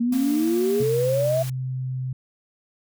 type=exponential sweep; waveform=sine; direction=up; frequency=230.8 to 668 Hz; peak=-19 dBFS; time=0-1.43 s; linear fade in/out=10 ms
type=tone; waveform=triangle; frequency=233.1 Hz; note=A#3; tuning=in tune; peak=-24 dBFS; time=0.12-0.83 s; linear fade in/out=5 ms
type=noise; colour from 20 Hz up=white; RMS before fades=-38 dBFS; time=0.12-1.5 s; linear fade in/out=5 ms
type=tone with pitch glide; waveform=sine; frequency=130 to 129.03 Hz; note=C3 to C3; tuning=-11 to -24 cents; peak=-25 dBFS; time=0.8-2.13 s; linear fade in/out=5 ms; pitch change=-13 cents; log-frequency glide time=0.94-1.99 s
effects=none